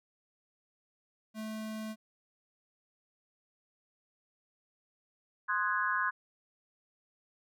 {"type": "tone", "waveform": "square", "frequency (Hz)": 217.8, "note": "A3", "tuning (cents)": -17, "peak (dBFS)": -38, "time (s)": [1.34, 1.96], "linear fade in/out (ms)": 50}
{"type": "chord", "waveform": "sine", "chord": "Ab dominant seventh", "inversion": "first", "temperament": "equal", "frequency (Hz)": [1046.5, 1244.5, 1480, 1661.2], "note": ["C6", "Eb6", "Gb6", "Ab6"], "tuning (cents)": [0, 0, 0, 0], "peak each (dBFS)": [-33, -37, -34, -33], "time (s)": [5.48, 6.11], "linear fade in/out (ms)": 20}
{"effects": []}